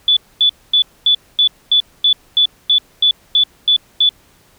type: tone bursts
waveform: sine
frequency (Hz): 3462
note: A7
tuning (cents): -29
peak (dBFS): -8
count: 13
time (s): 0.08-4.091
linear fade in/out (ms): 2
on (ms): 87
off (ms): 240
effects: pink hiss -51 dBFS RMS until 4.58 s